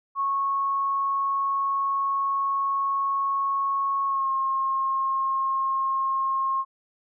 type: tone with pitch glide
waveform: sine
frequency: 1100 to 1073 Hz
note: C#6 to C6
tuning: -14 to +43 cents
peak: -22 dBFS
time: 0.15-6.65 s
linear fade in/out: 50 ms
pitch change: -43 cents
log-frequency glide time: 4.06-4.3 s
effects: none